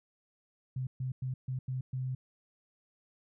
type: tone bursts at uneven times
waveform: sine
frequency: 129.2 Hz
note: C3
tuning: 21 cents flat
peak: -32 dBFS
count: 6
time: 0.76-0.87 / 1-1.12 / 1.22-1.34 / 1.48-1.59 / 1.68-1.81 / 1.93-2.15 s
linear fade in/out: 5 ms
effects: none